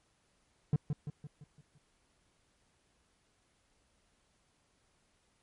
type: tone with echo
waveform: triangle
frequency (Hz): 146.83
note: D3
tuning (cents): 0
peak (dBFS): -22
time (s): 0.73-0.76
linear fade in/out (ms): 2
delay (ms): 170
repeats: 6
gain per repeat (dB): -6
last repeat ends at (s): 1.78
effects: pink hiss -73 dBFS RMS until 5.42 s + MP3 48 kbps